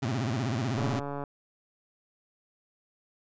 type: tone with vibrato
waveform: 25% pulse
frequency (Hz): 121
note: B2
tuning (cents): -35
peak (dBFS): -24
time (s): 0.02-1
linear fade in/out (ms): 10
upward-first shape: sine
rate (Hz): 16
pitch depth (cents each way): 240
type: click train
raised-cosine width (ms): 1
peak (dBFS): -22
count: 66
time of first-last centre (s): 0.78-1.238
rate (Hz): 142
effects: resampled to 16000 Hz